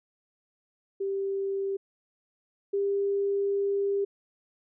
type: tone pair in turn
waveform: sine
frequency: 392 / 398.9 Hz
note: G4 / G4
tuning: 0 / +30 cents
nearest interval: unison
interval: 30 cents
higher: second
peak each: -27 / -24 dBFS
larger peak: second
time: 1-1.77 / 2.73-4.05 s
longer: second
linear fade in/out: 10 ms
effects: none